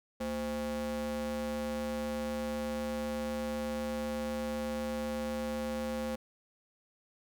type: ring-modulated tone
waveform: square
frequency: 147 Hz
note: D3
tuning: 2 cents sharp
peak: -31 dBFS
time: 0.2-6.16 s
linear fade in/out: 10 ms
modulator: 373 Hz
effects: none